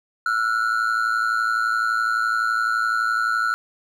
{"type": "ring-modulated tone", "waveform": "triangle", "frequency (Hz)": 1396.9, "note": "F6", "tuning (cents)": 0, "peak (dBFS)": -14, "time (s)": [0.26, 3.54], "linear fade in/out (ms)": 0, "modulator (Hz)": 55.9, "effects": []}